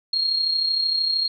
sine tone with amplitude modulation, 4254 Hz, C8, 28 cents sharp, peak -17 dBFS, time 0.13-1.28 s, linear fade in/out 5 ms, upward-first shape sine, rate 33.1 Hz, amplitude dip 50%, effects none

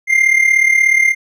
triangle tone with amplitude modulation, 2100 Hz, C7, 6 cents sharp, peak -4 dBFS, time 0.07-1.15 s, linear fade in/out 50 ms, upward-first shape sine, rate 36.7 Hz, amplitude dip 70%, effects none

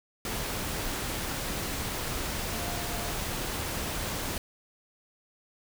sine tone in noise, 698.5 Hz, F5, in tune, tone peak -41 dBFS, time 2.51-3.11 s, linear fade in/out 2 ms, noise pink, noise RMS -33 dBFS, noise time 0.25-4.38 s, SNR -11 dB, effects none

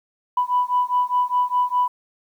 sine beating tone pair, 987.8 / 992.7 Hz, B5 / B5, 0 / +9 cents, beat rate 4.9 Hz, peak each -20 dBFS, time 0.37-1.88 s, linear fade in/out 5 ms, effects tanh soft clip ceiling -10 dBFS + 9-bit

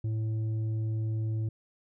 triangle tone with tanh clipping, 110 Hz, A2, in tune, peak -29 dBFS, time 0.04-1.49 s, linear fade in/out 5 ms, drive 10 dB, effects none

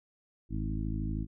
harmonic tone with a mistuned harmonic, 53 Hz, G#1, 36 cents sharp, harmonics 1 / 2 / 3 / 4 / 5 / 6, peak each -34 / -37 / -39 / -40 / -41 / -42 dBFS, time 0.49-1.27 s, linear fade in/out 50 ms, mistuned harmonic 1, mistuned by -91 cents, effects none

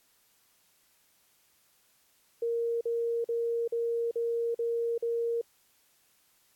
sine tone bursts, 466.2 Hz, A#4, in tune, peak -27 dBFS, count 7, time 2.42-5.414 s, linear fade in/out 5 ms, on 390 ms, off 44 ms, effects white hiss -67 dBFS RMS until 6.55 s + AAC 64 kbps

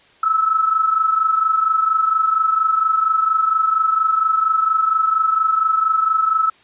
sine tone pair together, 1300 / 1324.3 Hz, E6 / E6, -24 / +8 cents, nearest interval unison, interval 32 cents, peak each -15 / -20 dBFS, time 0.23-6.5 s, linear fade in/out 5 ms, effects white hiss -51 dBFS RMS until 6.63 s + resampled to 8000 Hz

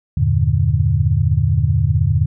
sine chord, E half-diminished seventh, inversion none, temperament equal with one note detuned, 82.41 / 98 / 117.01 / 146.83 Hz, E2 / G2 / Bb2 / D3, 0 / 0 / +7 / 0 cents, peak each -18 dBFS, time 0.17-2.26 s, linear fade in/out 5 ms, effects none

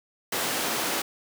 pink high-pass noise, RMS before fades -28 dBFS, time 0.32-1.02 s, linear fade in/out 5 ms, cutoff 310 Hz, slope 12 dB/octave, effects none

